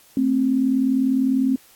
sine tone pair together, 224.6 / 264.6 Hz, A3 / C4, +36 / +20 cents, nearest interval minor third, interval 284 cents, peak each -23 / -17 dBFS, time 0.17-1.56 s, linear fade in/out 2 ms, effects white hiss -52 dBFS RMS until 1.75 s + AAC 64 kbps

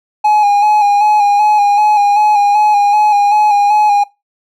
triangle tone with vibrato, 830 Hz, G#5, 1 cent flat, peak -5 dBFS, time 0.24-4.04 s, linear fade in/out 10 ms, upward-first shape square, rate 2.6 Hz, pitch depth 31 cents each way, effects noise-tail reverb RT60 0.2 s tail -19 dB re dry

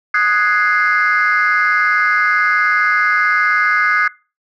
sine chord, Ab dominant seventh, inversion second, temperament equal, 1244.5 / 1480 / 1661.2 / 2093 Hz, Eb6 / Gb6 / Ab6 / C7, 0 / 0 / 0 / 0 cents, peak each -16 dBFS, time 0.14-4.08 s, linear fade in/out 5 ms, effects noise-tail reverb RT60 0.3 s tail -21 dB re dry + tanh soft clip ceiling -5 dBFS

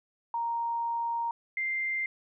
sine tone pair in turn, 932.3 / 2093 Hz, A#5 / C7, 0 / 0 cents, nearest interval octave + major second, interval 1400 cents, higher second, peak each -28 dBFS, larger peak neither, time 0.34-1.31 / 1.57-2.06 s, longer first, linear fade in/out 2 ms, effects none

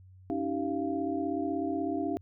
sine tone cluster, 279.6 / 315.9 / 387.1 / 691 Hz, C#4 / D#4 / G4 / F5, +15 / +26 / -22 / -19 cents, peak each -33 / -33 / -36 / -36 dBFS, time 0.3-2.17 s, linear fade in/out 0 ms, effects added 93 Hz sine -51 dBFS peak until 2.21 s

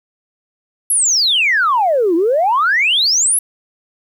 sine exponential two-way sweep, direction down then up, 11470 to 320 to 11470 Hz, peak -10 dBFS, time 0.9-3.39 s, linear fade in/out 5 ms, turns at 2.15 s, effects tanh soft clip ceiling -6 dBFS + 8-bit

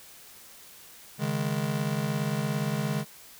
square chord, C# suspended second, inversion none, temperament just, 138.59 / 155.92 / 207.9 Hz, C#3 / D#3 / G#3, 0 / +4 / +2 cents, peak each -32 dBFS, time 1.18-3.05 s, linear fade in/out 50 ms, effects white hiss -50 dBFS RMS until 3.39 s

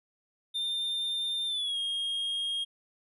triangle tone with pitch glide, 3605 to 3249 Hz, A7 to G#7, +41 to -39 cents, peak -28 dBFS, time 0.54-2.65 s, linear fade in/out 20 ms, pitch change -180 cents, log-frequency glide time 1.46-1.78 s, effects resampled to 32000 Hz

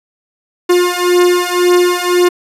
45% pulse beating tone pair, 354.9 / 356.8 Hz, F4 / F4, +28 / +37 cents, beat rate 1.9 Hz, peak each -12 dBFS, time 0.69-2.29 s, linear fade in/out 10 ms, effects resampled to 32000 Hz

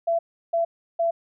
sine tone bursts, 672 Hz, E5, 33 cents sharp, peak -19 dBFS, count 3, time 0.07-1.11 s, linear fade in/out 10 ms, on 120 ms, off 340 ms, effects none

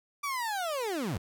30% pulse linear sweep, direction down, 1174.7 to 69.8 Hz, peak -28 dBFS, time 0.23-1.18 s, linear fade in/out 10 ms, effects none

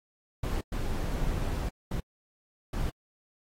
brown noise bursts at uneven times, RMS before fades -30 dBFS, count 4, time 0.43-0.61 / 0.72-1.69 / 1.91-2 / 2.73-2.9 s, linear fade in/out 5 ms, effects AAC 48 kbps

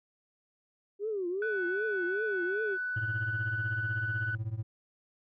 sine tone with vibrato, 392 Hz, G4, in tune, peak -30 dBFS, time 0.99-2.78 s, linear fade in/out 50 ms, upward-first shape triangle, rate 2.6 Hz, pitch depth 240 cents each way
sine tone, 1490 Hz, F#6, 12 cents sharp, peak -31 dBFS, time 1.42-4.35 s, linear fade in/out 2 ms
triangle tone with tremolo, 110 Hz, A2, in tune, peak -26 dBFS, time 2.96-4.63 s, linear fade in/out 5 ms, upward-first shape triangle, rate 16 Hz, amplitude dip 95%
effects tanh soft clip ceiling -22 dBFS

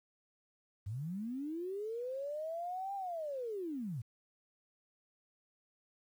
sine linear two-way sweep, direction up then down, 91.9 to 803 to 103.4 Hz, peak -37 dBFS, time 0.86-4.02 s, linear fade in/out 10 ms, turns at 2.95 s, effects 11-bit

